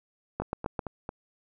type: two click trains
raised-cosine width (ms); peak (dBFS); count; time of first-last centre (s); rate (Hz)
1; -20 / -15; 4 / 4; 0.42-1.091 / 0.4-0.792; 4.47 / 7.65
effects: none